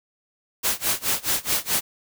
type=noise with tremolo; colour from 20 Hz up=white; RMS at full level=-21 dBFS; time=0.63-1.81 s; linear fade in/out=20 ms; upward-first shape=sine; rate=4.7 Hz; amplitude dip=95%; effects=none